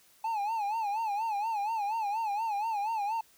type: tone with vibrato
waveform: triangle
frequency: 857 Hz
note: A5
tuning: 46 cents flat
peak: -27 dBFS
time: 0.24-3.21 s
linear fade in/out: 5 ms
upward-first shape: sine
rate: 4.2 Hz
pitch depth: 120 cents each way
effects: white hiss -62 dBFS RMS until 3.37 s